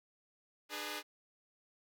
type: chord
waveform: 5% pulse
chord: G# diminished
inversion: second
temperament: equal with one note detuned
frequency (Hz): 300.5 / 415.3 / 493.9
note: D4 / G#4 / B4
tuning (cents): +40 / 0 / 0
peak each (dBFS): -32 / -32 / -35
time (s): 0.69-1.03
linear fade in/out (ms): 50
effects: none